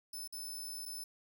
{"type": "tone with dropouts", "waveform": "15% pulse", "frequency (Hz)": 5270, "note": "E8", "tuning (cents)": -1, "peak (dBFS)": -36, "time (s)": [0.13, 1.04], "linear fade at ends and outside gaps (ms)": 5, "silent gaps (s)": [[0.276, 0.325], [0.855, 0.859]], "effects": []}